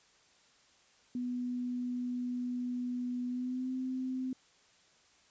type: tone with pitch glide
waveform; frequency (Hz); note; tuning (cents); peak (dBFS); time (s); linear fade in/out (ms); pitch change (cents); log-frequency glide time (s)
sine; 246.9 to 258.1; B3 to C4; 0 to -23; -33; 1.15-4.33; 2; +77; 3.28-3.71
effects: white hiss -65 dBFS RMS until 5.3 s + resampled to 16000 Hz